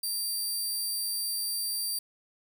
15% pulse tone, 4699 Hz, D8, in tune, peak -23 dBFS, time 0.03-1.99 s, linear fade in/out 5 ms, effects 9-bit

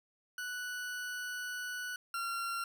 40% pulse tone pair in turn, 1480 / 1373.7 Hz, F#6 / F6, 0 / -29 cents, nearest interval minor second, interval 129 cents, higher first, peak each -37 / -34 dBFS, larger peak second, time 0.38-1.96 / 2.14-2.64 s, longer first, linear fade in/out 2 ms, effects none

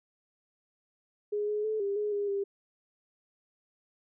sine tone with pitch steps, 415.7 / 420.4 / 433.8 / 399.6 / 418.4 / 407.2 / 398.3 Hz, G#4 / G#4 / A4 / G4 / G#4 / G#4 / G4, +2 / +21 / -25 / +33 / +13 / -34 / +28 cents, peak -28 dBFS, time 1.32-2.44 s, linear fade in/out 10 ms, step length 160 ms, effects none

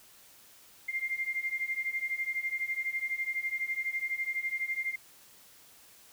sine beating tone pair, 2099 / 2111 Hz, C7 / C7, +5 / +15 cents, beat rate 12 Hz, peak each -35 / -33 dBFS, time 0.88-4.96 s, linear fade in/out 10 ms, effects white hiss -57 dBFS RMS until 6.12 s

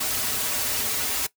white noise with comb filter, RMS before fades -26 dBFS, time 0-1.27 s, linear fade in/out 10 ms, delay 5.8 ms, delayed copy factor -0.9, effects noise-tail reverb RT60 0.1 s tail -18 dB re dry

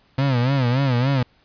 35% pulse tone with vibrato, 129.4 Hz, C3, 19 cents flat, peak -15 dBFS, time 0.18-1.23 s, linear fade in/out 5 ms, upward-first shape sine, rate 3.5 Hz, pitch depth 140 cents each way, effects pink hiss -59 dBFS RMS until 1.44 s + resampled to 11025 Hz

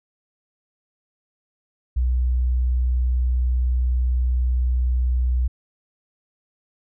sine tone, 62.1 Hz, B1, 10 cents sharp, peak -17 dBFS, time 1.96-5.48 s, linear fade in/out 10 ms, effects none

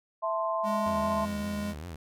sine chord, A minor, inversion second, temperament equal, 659.3 / 880 / 1046.5 Hz, E5 / A5 / C6, 0 / 0 / 0 cents, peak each -30 / -36 / -30 dBFS, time 0.22-1.26 s, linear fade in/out 20 ms
square tone with pitch glide, 207.7 to 206.3 Hz, G#3 to G#3, 0 to -11 cents, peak -32 dBFS, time 0.63-1.75 s, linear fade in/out 50 ms, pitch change -11 cents, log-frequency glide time 0.86-1.1 s
sawtooth tone with vibrato, 81.1 Hz, E2, 28 cents flat, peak -34 dBFS, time 0.86-1.96 s, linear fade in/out 5 ms, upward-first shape sine, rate 5.2 Hz, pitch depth 170 cents each way
effects none

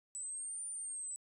sine exponential two-way sweep, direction up then down, 7902 to 9240 to 7930 Hz, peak -39 dBFS, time 0.15-1.16 s, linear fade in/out 0 ms, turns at 0.67 s, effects tanh soft clip ceiling -35 dBFS

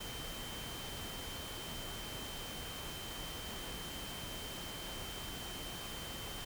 sine tone in noise, 3105 Hz, G7, 17 cents flat, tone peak -48 dBFS, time 0-6.45 s, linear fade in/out 10 ms, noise pink, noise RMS -45 dBFS, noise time 0-6.45 s, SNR -6 dB, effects none

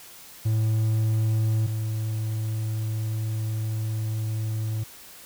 triangle tone pair in turn, 110 / 109.48 Hz, A2 / A2, 0 / -8 cents, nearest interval unison, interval 8 cents, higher first, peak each -18 / -23 dBFS, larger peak first, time 0.45-1.67 / 1.67-4.84 s, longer second, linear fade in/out 10 ms, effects white hiss -46 dBFS RMS until 5.25 s

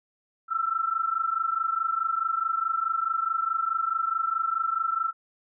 sine tone pair together, 1321.3 / 1346 Hz, E6 / E6, +4 / +36 cents, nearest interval unison, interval 32 cents, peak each -27 dBFS, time 0.48-5.13 s, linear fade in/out 50 ms, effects none

